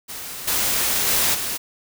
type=noise with level steps; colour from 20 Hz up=white; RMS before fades=-33 / -21 / -19 / -26 dBFS; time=0.08-1.58 s; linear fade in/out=20 ms; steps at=0.47 / 1.07 / 1.34 s; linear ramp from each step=10 ms; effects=none